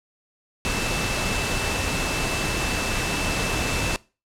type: tone in noise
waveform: sine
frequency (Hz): 2646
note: E7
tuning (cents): +6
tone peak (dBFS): -31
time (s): 0.65-3.96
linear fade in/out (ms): 0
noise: pink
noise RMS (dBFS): -25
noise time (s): 0.65-3.96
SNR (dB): -9
effects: noise-tail reverb RT60 0.3 s tail -21 dB re dry + low-pass 9000 Hz 12 dB/octave